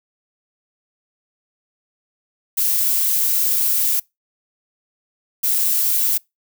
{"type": "noise bursts at uneven times", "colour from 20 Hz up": "violet", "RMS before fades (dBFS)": -18, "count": 2, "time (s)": [[2.57, 4], [5.43, 6.18]], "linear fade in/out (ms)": 10, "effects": ["noise-tail reverb RT60 0.2 s tail -25 dB re dry"]}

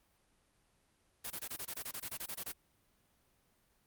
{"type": "noise bursts", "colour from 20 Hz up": "white", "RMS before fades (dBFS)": -41, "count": 15, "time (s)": [1.24, 2.523], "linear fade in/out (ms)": 10, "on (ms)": 65, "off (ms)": 22, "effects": ["pink hiss -73 dBFS RMS until 3.86 s", "Opus 32 kbps"]}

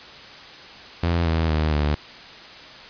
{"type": "tone with pitch steps", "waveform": "sawtooth", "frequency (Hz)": [85, 81.26, 77.68, 74.25], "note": ["F2", "E2", "D#2", "D2"], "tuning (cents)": [-46, -24, -2, 20], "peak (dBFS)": -15, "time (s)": [1.03, 1.95], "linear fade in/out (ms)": 5, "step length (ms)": 230, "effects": ["white hiss -41 dBFS RMS until 2.89 s", "resampled to 11025 Hz"]}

